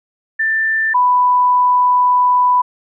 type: tone pair in turn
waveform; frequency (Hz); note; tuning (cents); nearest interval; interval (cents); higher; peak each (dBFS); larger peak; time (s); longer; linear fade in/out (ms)
sine; 1777 / 992.1; A6 / B5; +17 / +8; minor seventh; 1009; first; -13 / -9; second; 0.39-0.94 / 0.94-2.62; second; 10
effects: none